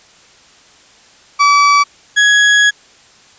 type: tone pair in turn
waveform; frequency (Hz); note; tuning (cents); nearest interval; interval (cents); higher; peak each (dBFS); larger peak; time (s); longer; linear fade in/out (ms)
35% pulse; 1149 / 1669.7; D6 / G#6; -38 / +9; tritone; 647; second; -5; neither; 1.39-1.84 / 2.16-2.71; second; 20
effects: white hiss -45 dBFS RMS until 3.38 s + resampled to 16000 Hz